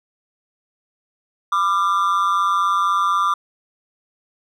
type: tone with amplitude modulation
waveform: triangle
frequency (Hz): 1187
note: D6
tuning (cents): +18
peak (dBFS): -10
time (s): 1.52-3.34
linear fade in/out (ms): 5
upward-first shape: sine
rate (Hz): 184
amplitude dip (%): 80
effects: none